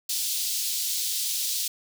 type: high-pass noise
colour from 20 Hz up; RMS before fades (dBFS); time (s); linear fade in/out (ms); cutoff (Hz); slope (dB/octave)
pink; -28; 0.09-1.68; 5; 3700; 24
effects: none